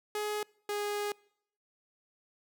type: tone pair in turn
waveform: sawtooth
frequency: 420 / 412.8 Hz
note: G#4 / G#4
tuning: +19 / -10 cents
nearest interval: unison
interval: 29 cents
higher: first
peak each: -28 dBFS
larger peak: neither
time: 0.15-0.43 / 0.69-1.12 s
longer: second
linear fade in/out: 2 ms
effects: noise-tail reverb RT60 0.7 s tail -25 dB re dry